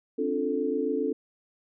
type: chord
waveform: sine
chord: D minor seventh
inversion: third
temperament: equal with one note detuned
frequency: 266.2 / 293.7 / 349.2 / 440 Hz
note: C4 / D4 / F4 / A4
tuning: +30 / 0 / 0 / 0 cents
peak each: -31 / -31 / -34 / -28 dBFS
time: 0.18-1.13 s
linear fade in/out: 10 ms
effects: none